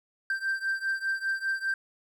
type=beating tone pair; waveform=triangle; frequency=1568 / 1573 Hz; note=G6 / G6; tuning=0 / +6 cents; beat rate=5 Hz; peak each=-28 / -30 dBFS; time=0.3-1.74 s; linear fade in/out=2 ms; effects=none